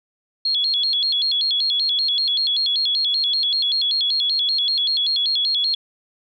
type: tone with vibrato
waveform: sine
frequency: 3786 Hz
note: A#7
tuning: 26 cents sharp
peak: -17 dBFS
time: 0.45-5.75 s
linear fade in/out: 5 ms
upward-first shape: square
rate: 5.2 Hz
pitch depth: 200 cents each way
effects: none